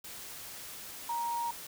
sine tone in noise, 939 Hz, A#5, 12 cents sharp, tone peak -31 dBFS, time 1.09-1.51 s, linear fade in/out 5 ms, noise white, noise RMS -45 dBFS, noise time 0.04-1.67 s, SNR +11 dB, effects none

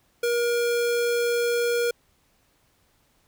square tone, 475.4 Hz, A#4, 34 cents sharp, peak -22 dBFS, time 0.23-1.91 s, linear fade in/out 5 ms, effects pink hiss -65 dBFS RMS until 3.27 s

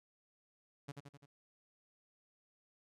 sawtooth tone with echo, 142 Hz, C#3, 42 cents sharp, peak -39 dBFS, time 0.88-0.92 s, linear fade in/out 10 ms, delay 85 ms, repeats 4, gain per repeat -4 dB, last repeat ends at 1.26 s, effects low-pass 10000 Hz 12 dB/octave

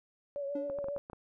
sine tone with vibrato, 564 Hz, C#5, 30 cents sharp, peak -34 dBFS, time 0.36-0.98 s, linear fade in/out 0 ms, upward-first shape triangle, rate 7.5 Hz, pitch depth 46 cents each way
triangle tone with exponential decay, 290 Hz, D4, 22 cents flat, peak -31 dBFS, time 0.55-0.88 s, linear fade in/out 5 ms, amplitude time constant 71 ms
clicks, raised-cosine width 1 ms, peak -30 dBFS, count 7, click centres 0.699 / 0.787 / 0.843 / 0.885 / 0.964 / 1.099 / 1.132 s
effects none

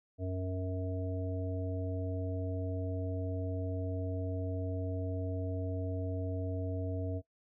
harmonic tone, 92.7 Hz, F#2, 4 cents sharp, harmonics 1 / 3 / 5 / 7, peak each -35 / -40 / -42 / -43 dBFS, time 0.18-7.22 s, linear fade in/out 50 ms, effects noise-tail reverb RT60 0.1 s tail -17 dB re dry

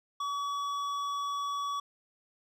triangle tone with hard clipping, 1136 Hz, C#6, 42 cents sharp, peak -33 dBFS, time 0.2-1.8 s, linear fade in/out 5 ms, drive 13 dB, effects none

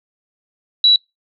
sine tone, 3921 Hz, B7, 13 cents flat, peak -8 dBFS, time 0.84-0.96 s, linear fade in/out 2 ms, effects noise-tail reverb RT60 0.2 s tail -25 dB re dry

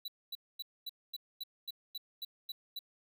square tone bursts, 3951 Hz, B7, in tune, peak -39 dBFS, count 11, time 0.05-2.791 s, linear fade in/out 5 ms, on 31 ms, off 240 ms, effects none

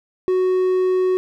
triangle tone, 370 Hz, F#4, in tune, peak -13 dBFS, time 0.28-1.17 s, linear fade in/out 0 ms, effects none

